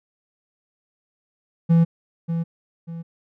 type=tone with echo; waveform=triangle; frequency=166.6 Hz; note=E3; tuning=19 cents sharp; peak=-10 dBFS; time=1.69-1.85 s; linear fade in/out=20 ms; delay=590 ms; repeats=2; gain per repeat=-9 dB; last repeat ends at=3.03 s; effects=none